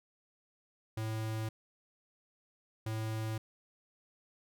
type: tone bursts at uneven times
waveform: square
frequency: 110.2 Hz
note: A2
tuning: 3 cents sharp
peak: -35 dBFS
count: 2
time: 0.97-1.49 / 2.86-3.38 s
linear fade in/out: 5 ms
effects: none